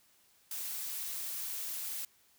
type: noise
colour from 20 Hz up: blue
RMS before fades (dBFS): -39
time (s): 0.51-2.05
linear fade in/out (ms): 2
effects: white hiss -67 dBFS RMS until 2.38 s